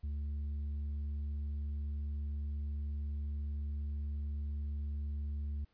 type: tone with tanh clipping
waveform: sine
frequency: 72.8 Hz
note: D2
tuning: 15 cents flat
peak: -36 dBFS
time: 0.03-5.65 s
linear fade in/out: 10 ms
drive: 4 dB
effects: pink hiss -75 dBFS RMS until 5.73 s + resampled to 11025 Hz